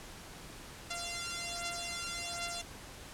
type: beating tone pair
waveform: 5% pulse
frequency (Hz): 690 / 691.3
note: F5 / F5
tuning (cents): -21 / -18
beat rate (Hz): 1.3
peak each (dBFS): -29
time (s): 0.9-2.62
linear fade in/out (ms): 10
effects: pink hiss -49 dBFS RMS until 3.13 s + low-pass 11000 Hz 12 dB/octave